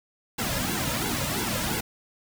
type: noise with flanger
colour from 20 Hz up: pink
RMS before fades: -28 dBFS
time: 0.38-1.81 s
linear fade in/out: 10 ms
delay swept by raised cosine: 1.6 to 2.7 ms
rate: 2.9 Hz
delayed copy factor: -0.95
effects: none